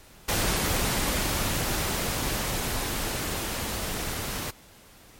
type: noise with level ramp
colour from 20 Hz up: pink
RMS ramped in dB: -25 to -32 dBFS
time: 0.28-4.51 s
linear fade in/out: 10 ms
effects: pink hiss -52 dBFS RMS until 5.19 s + MP3 64 kbps